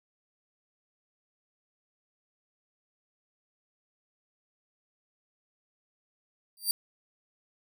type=tone with exponential growth; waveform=10% pulse; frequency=4699 Hz; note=D8; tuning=in tune; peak=-14 dBFS; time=6.57-6.71 s; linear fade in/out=1 ms; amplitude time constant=30 ms; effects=none